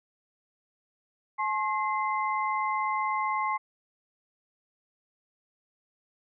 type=tone cluster; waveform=sine; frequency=856 / 1072 / 2067 Hz; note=A5 / C6 / C7; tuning=-48 / +42 / -22 cents; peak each=-31 / -28 / -34 dBFS; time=1.38-3.58 s; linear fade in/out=20 ms; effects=none